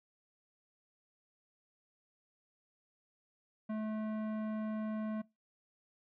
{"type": "tone with tanh clipping", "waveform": "sine", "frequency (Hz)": 216.4, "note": "A3", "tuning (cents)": -29, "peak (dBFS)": -37, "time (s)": [3.69, 5.22], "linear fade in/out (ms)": 10, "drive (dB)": 15, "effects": ["noise-tail reverb RT60 0.2 s tail -21 dB re dry"]}